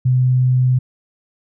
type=tone; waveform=sine; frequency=127.3 Hz; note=C3; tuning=47 cents flat; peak=-11 dBFS; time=0.05-0.79 s; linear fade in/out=10 ms; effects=none